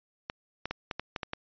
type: clicks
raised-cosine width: 0.3 ms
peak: -17 dBFS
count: 8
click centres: 0.299 / 0.656 / 0.71 / 0.912 / 0.996 / 1.162 / 1.232 / 1.334 s
effects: resampled to 11025 Hz